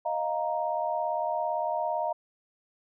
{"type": "chord", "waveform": "sine", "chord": "Eb suspended second", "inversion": "none", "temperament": "just", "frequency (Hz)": [622.3, 700, 933.4], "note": ["Eb5", "F5", "Bb5"], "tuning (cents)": [0, 4, 2], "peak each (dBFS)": -31, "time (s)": [0.05, 2.13], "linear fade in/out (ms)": 10, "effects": []}